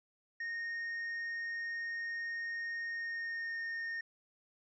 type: tone with pitch glide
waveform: triangle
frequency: 1851 to 1836.1 Hz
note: A#6 to A#6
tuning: -13 to -27 cents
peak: -35 dBFS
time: 0.4-4.01 s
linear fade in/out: 5 ms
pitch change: -14 cents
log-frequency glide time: 2.9-3.58 s
effects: resampled to 16000 Hz